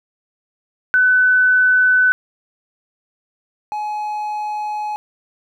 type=tone pair in turn; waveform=sine / triangle; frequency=1504 / 844.1 Hz; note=F#6 / G#5; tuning=+28 / +28 cents; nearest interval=minor seventh; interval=1000 cents; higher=first; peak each=-10 / -19 dBFS; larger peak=first; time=0.94-2.12 / 3.72-4.96 s; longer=second; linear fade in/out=0 ms; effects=none